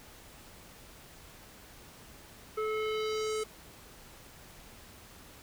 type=tone with low-pass filter sweep; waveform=square; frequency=432.8 Hz; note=A4; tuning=29 cents flat; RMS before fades=-33 dBFS; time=2.57-3.44 s; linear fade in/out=10 ms; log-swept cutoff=1500 to 9600 Hz; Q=1.8; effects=pink hiss -53 dBFS RMS until 5.42 s